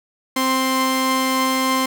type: tone pair together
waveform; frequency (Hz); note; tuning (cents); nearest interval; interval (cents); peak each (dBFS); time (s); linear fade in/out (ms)
sawtooth; 261.6 / 1049.7; C4 / C6; 0 / +5; 2 octaves; 2405; -16; 0.36-1.86; 5
effects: none